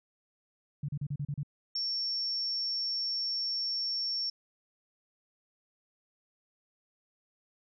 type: tone bursts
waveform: sine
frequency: 143.9 Hz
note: D3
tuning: 35 cents flat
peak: -31 dBFS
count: 7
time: 0.83-1.432 s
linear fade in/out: 5 ms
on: 56 ms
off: 35 ms
type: tone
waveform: sine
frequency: 5460 Hz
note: F8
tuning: 40 cents flat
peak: -30 dBFS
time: 1.75-4.3 s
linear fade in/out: 5 ms
effects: none